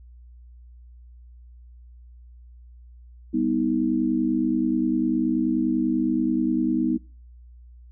sine chord, G augmented, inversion none, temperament equal with one note detuned, 196 / 246.9 / 316.6 Hz, G3 / B3 / D#4, 0 / 0 / +30 cents, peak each -29 / -23 / -23 dBFS, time 3.33-6.98 s, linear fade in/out 20 ms, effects noise-tail reverb RT60 0.4 s tail -24 dB re dry + added 60 Hz sine -44 dBFS peak until 7.91 s

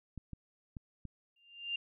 clicks, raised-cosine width 5 ms, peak -31 dBFS, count 4, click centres 0.177 / 0.333 / 0.768 / 1.053 s
sine tone with exponential growth, 2794 Hz, F7, in tune, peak -31 dBFS, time 1.36-1.76 s, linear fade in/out 5 ms, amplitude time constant 86 ms
effects none

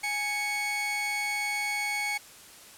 40% pulse tone pair together, 830.4 / 2217 Hz, G#5 / C#7, 0 / 0 cents, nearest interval octave + perfect fourth, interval 1700 cents, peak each -34 / -28 dBFS, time 0.03-2.18 s, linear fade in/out 10 ms, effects white hiss -50 dBFS RMS until 2.77 s + low-pass 12000 Hz 12 dB/octave

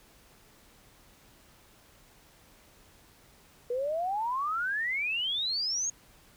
sine exponential sweep, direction up, 475.1 to 6710 Hz, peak -28 dBFS, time 3.7-5.9 s, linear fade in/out 5 ms, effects pink hiss -59 dBFS RMS until 6.36 s

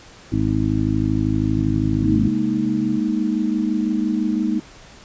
harmonic tone, 52.7 Hz, G#1, 26 cents sharp, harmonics 1 / 2 / 3 / 4 / 5 / 6, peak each -27 / -22 / -26 / -27 / -22 / -23 dBFS, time 0.32-2.28 s, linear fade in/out 5 ms
sine tone with pitch glide, 146.83 to 135.42 Hz, D3 to C#3, 0 to -40 cents, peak -29 dBFS, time 1.53-3.01 s, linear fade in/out 50 ms, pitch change -140 cents, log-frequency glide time 2.02-2.17 s
sine chord, Ab suspended second, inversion none, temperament just, 207.7 / 233.6 / 311.5 Hz, Ab3 / Bb3 / Eb4, 0 / +4 / +2 cents, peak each -22 dBFS, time 2.02-4.6 s, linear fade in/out 5 ms
effects pink hiss -44 dBFS RMS until 5.04 s + resampled to 16000 Hz

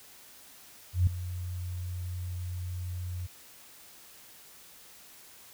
sine tone with ADSR envelope, 90 Hz, F#2, 47 cents flat, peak -18 dBFS, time 0.93-3.27 s, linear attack 140 ms, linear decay 3 ms, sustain -15 dB, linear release 13 ms, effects white hiss -53 dBFS RMS until 5.53 s

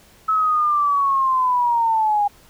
sine linear sweep, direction down, 1300 to 810 Hz, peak -15 dBFS, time 0.28-2.28 s, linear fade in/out 10 ms, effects pink hiss -51 dBFS RMS until 2.49 s

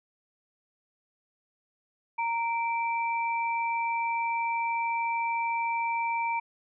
sine tone pair together, 926.6 / 2335 Hz, A#5 / D7, -11 / -11 cents, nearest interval octave + major third, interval 1600 cents, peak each -27 / -33 dBFS, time 2.18-6.4 s, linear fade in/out 10 ms, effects none

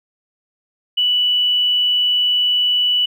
triangle tone with tanh clipping, 2960 Hz, F#7, in tune, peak -13 dBFS, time 0.97-3.06 s, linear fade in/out 10 ms, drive 2 dB, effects none

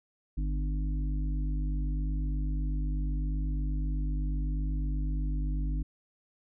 harmonic tone with a mistuned harmonic, 50.4 Hz, G1, 49 cents sharp, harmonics 1 / 3 / 5 / 6, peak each -28 / -38 / -42 / -44 dBFS, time 0.37-5.83 s, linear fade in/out 10 ms, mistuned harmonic 5, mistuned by +16 cents, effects none

